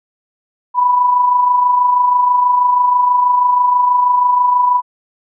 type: tone with amplitude modulation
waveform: sine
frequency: 987.8 Hz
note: B5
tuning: in tune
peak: -7 dBFS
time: 0.74-4.82 s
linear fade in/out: 50 ms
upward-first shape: sine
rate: 26.2 Hz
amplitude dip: 45%
effects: none